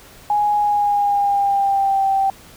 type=tone with pitch glide; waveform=sine; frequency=830.6 to 779.5 Hz; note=G#5 to G5; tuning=0 to -10 cents; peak=-14 dBFS; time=0.3-2.3 s; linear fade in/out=2 ms; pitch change=-110 cents; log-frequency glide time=0.58-2.04 s; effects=pink hiss -44 dBFS RMS until 2.56 s